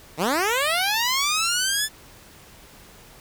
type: linear sweep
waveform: 10% pulse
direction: up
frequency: 138.59 to 1760 Hz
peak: -12 dBFS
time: 0.17-1.89 s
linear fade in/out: 50 ms
effects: pink hiss -48 dBFS RMS until 3.2 s